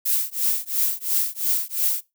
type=noise with tremolo; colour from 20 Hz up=violet; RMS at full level=-19 dBFS; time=0.05-2.01 s; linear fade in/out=10 ms; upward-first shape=triangle; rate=2.9 Hz; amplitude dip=100%; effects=noise-tail reverb RT60 0.2 s tail -19 dB re dry